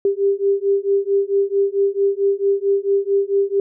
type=beating tone pair; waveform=sine; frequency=394.7 / 399.2 Hz; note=G4 / G4; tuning=+12 / +32 cents; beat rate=4.5 Hz; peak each=-18 dBFS; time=0.05-3.6 s; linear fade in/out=2 ms; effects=none